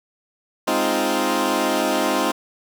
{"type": "chord", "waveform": "15% pulse", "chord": "F minor seventh", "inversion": "first", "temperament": "equal", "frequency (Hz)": [207.7, 261.6, 311.1, 349.2], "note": ["Ab3", "C4", "Eb4", "F4"], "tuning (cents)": [0, 0, 0, 0], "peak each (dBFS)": [-21, -17, -17, -18], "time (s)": [0.67, 2.32], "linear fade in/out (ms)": 10, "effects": []}